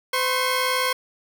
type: tone pair together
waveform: 15% pulse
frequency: 510 / 1079.4 Hz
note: C5 / C#6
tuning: -44 / -46 cents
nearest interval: octave + minor second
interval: 1298 cents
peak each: -17 dBFS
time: 0.13-0.93 s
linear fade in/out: 5 ms
effects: none